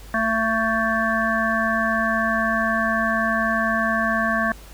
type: harmonic tone with a mistuned harmonic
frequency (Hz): 224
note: A3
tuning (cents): +31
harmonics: 1 / 3 / 5 / 7 / 8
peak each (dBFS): -25 / -25 / -25 / -25 / -25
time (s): 0.14-4.52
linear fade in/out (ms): 2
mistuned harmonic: 8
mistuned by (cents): -43
effects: added 50 Hz sine -40 dBFS peak until 4.73 s + pink hiss -46 dBFS RMS until 4.73 s